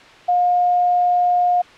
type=tone; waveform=sine; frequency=713 Hz; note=F5; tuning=36 cents sharp; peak=-13 dBFS; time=0.28-1.62 s; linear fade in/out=10 ms; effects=white hiss -43 dBFS RMS until 1.77 s + low-pass 3000 Hz 12 dB/octave